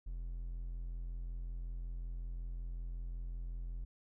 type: tone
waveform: triangle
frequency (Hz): 42.7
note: F1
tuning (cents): -38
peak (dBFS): -37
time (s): 0.06-3.85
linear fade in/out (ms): 10
effects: none